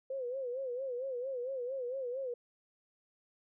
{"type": "tone with vibrato", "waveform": "sine", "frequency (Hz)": 512, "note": "C5", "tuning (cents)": -38, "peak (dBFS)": -35, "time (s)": [0.1, 2.34], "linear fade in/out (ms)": 5, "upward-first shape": "sine", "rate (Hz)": 4.4, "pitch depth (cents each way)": 110, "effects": []}